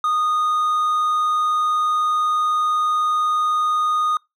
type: tone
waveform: triangle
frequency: 1234 Hz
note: D#6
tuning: 15 cents flat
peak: -15 dBFS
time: 0.04-4.17 s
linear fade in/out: 2 ms
effects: noise-tail reverb RT60 0.2 s tail -25 dB re dry